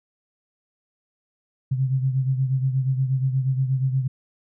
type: beating tone pair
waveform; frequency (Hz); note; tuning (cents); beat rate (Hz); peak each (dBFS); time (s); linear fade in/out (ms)
sine; 130.81 / 139.21; C3 / C#3; 0 / +8; 8.4; -20 / -27; 1.71-4.08; 10
effects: none